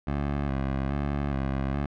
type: tone with vibrato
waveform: 15% pulse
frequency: 69.3 Hz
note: C#2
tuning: in tune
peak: -20 dBFS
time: 0.07-1.86 s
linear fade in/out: 5 ms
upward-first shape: square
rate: 1.2 Hz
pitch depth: 47 cents each way
effects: low-pass 2000 Hz 12 dB/octave